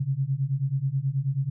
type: beating tone pair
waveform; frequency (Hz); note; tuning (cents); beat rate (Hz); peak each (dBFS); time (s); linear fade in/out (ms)
sine; 131.1 / 140.4; C3 / C#3; +4 / +22; 9.3; -27 / -26; 0-1.5; 10
effects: none